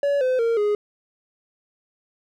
triangle tone with pitch steps, 568 / 511.9 / 461.4 / 415.8 Hz, C#5 / C5 / A#4 / G#4, +42 / -38 / -18 / +2 cents, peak -16 dBFS, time 0.03-0.75 s, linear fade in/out 2 ms, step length 180 ms, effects none

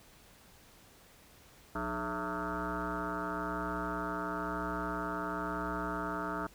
sine tone with frequency modulation, 786 Hz, G5, 4 cents sharp, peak -33 dBFS, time 1.75-6.47 s, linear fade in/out 5 ms, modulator 121 Hz, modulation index 5.5, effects pink hiss -59 dBFS RMS until 6.54 s

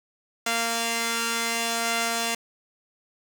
5% pulse tone pair together, 230.9 / 692 Hz, A#3 / F5, -16 / -16 cents, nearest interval octave + perfect fifth, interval 1900 cents, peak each -16 dBFS, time 0.46-2.35 s, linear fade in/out 5 ms, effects 7-bit

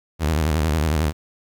sawtooth tone with vibrato, 77.78 Hz, D#2, in tune, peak -14 dBFS, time 0.19-1.13 s, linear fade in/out 50 ms, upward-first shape sine, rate 11 Hz, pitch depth 130 cents each way, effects 9-bit

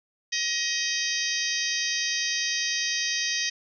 harmonic tone with a mistuned harmonic, 630 Hz, D#5, 21 cents sharp, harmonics 3 / 4 / 5 / 6 / 7 / 8 / 9 / 10, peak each -31 / -34 / -34 / -34 / -34 / -33 / -33 / -35 dBFS, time 0.32-3.5 s, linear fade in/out 10 ms, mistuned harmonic 7, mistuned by +89 cents, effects none

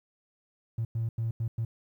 triangle tone bursts at uneven times, 113.9 Hz, A#2, 40 cents flat, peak -24 dBFS, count 5, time 0.78-0.85 / 0.95-1.09 / 1.18-1.31 / 1.4-1.48 / 1.58-1.65 s, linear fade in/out 5 ms, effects tanh soft clip ceiling -24 dBFS + 11-bit

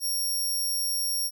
15% pulse tone, 5570 Hz, F8, 5 cents flat, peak -20 dBFS, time 0-1.31 s, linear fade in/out 50 ms, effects none

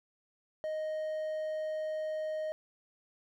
triangle tone, 622.3 Hz, D#5, in tune, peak -31 dBFS, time 0.64-2.52 s, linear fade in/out 0 ms, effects none

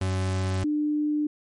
40% pulse / sine tone pair in turn, 94 / 299.1 Hz, F#2 / D4, +28 / +32 cents, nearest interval octave + minor sixth, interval 2004 cents, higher second, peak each -23 / -22 dBFS, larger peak second, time 0.01-0.64 / 0.64-1.27 s, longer neither, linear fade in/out 5 ms, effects MP3 48 kbps

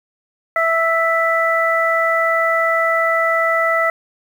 harmonic tone, 659.3 Hz, E5, in tune, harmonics 1 / 2 / 3, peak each -18 / -18 / -18 dBFS, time 0.56-3.9 s, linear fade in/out 2 ms, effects 7-bit

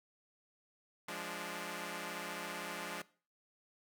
5% pulse chord, D diminished, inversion first, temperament equal, 174.61 / 207.7 / 293.7 Hz, F3 / Ab3 / D4, 0 / 0 / 0 cents, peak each -34 dBFS, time 1.08-3.02 s, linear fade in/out 5 ms, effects noise-tail reverb RT60 0.4 s tail -20 dB re dry

